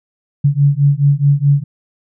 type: beating tone pair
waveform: sine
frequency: 140 / 144.7 Hz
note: C#3 / D3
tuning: +18 / -25 cents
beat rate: 4.7 Hz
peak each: -12 dBFS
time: 0.44-1.64 s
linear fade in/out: 10 ms
effects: none